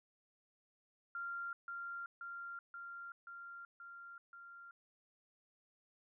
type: tone with echo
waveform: sine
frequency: 1388 Hz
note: F6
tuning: 11 cents flat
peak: -40 dBFS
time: 1.15-1.53 s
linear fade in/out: 2 ms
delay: 530 ms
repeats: 6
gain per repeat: -2 dB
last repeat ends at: 4.71 s
effects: none